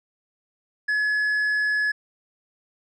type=tone with tanh clipping; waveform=sine; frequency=1700 Hz; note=G#6; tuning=40 cents sharp; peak=-21 dBFS; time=0.88-1.92 s; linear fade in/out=10 ms; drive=4 dB; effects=none